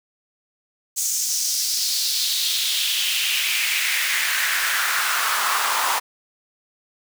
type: noise with high-pass filter sweep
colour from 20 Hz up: pink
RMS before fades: -22 dBFS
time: 0.96-6 s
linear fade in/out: 20 ms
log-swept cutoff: 6800 to 940 Hz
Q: 3
effects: none